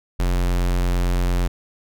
square tone, 44.42 Hz, F1, 30 cents sharp, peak -18 dBFS, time 0.19-1.48 s, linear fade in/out 10 ms, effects none

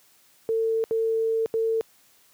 sine tone bursts at uneven times, 449.3 Hz, A4, 36 cents sharp, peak -21 dBFS, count 3, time 0.49-0.84 / 0.91-1.46 / 1.54-1.81 s, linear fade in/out 0 ms, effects white hiss -59 dBFS RMS until 2.33 s + high-pass 80 Hz 12 dB/octave

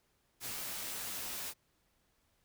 white noise with comb filter, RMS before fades -41 dBFS, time 0.4-1.54 s, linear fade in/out 50 ms, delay 13 ms, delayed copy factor -0.55, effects pink hiss -75 dBFS RMS until 2.44 s

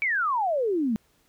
sine exponential sweep, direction down, 2340 to 207.7 Hz, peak -22 dBFS, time 0.02-0.96 s, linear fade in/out 0 ms, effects pink hiss -65 dBFS RMS until 1.28 s

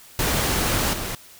pink noise with level steps, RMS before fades -22 / -29 dBFS, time 0.19-1.15 s, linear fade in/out 2 ms, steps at 0.93 s, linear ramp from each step 5 ms, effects white hiss -47 dBFS RMS until 1.39 s

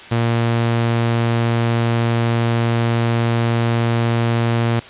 sawtooth tone, 116.54 Hz, A#2, in tune, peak -11 dBFS, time 0.11-4.8 s, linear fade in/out 10 ms, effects white hiss -37 dBFS RMS until 4.89 s + resampled to 8000 Hz

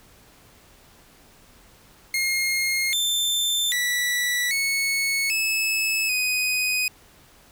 sawtooth tone with pitch steps, 2140 / 3556 / 1956 / 2204 / 2601 / 2499 Hz, C7 / A7 / B6 / C#7 / E7 / D#7, +38 / +18 / -17 / -11 / -24 / +7 cents, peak -18 dBFS, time 2.14-6.88 s, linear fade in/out 2 ms, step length 790 ms, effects pink hiss -53 dBFS RMS until 7.51 s

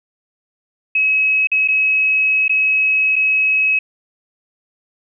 sine tone with dropouts, 2561 Hz, D#7, 49 cents sharp, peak -12 dBFS, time 0.95-3.79 s, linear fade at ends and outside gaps 5 ms, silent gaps 1.472-1.516 / 1.677-1.684 / 2.481-2.494 / 3.158-3.162 s, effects none

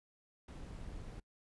brown noise with amplitude modulation, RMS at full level -45 dBFS, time 0.48-1.2 s, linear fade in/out 5 ms, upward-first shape sine, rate 267 Hz, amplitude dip 45%, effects noise-tail reverb RT60 0.1 s tail -25 dB re dry + resampled to 24000 Hz

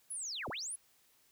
sine linear two-way sweep, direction down then up, 11000 to 32.7 to 11000 Hz, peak -38 dBFS, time 0.1-0.76 s, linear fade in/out 10 ms, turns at 0.49 s, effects white hiss -69 dBFS RMS until 1.31 s

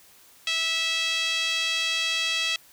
5% pulse tone with band-pass filter, 654 Hz, E5, 14 cents flat, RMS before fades -26 dBFS, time 0.47-2.56 s, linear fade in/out 2 ms, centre 3000 Hz, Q 2.2, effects white hiss -54 dBFS RMS until 2.72 s

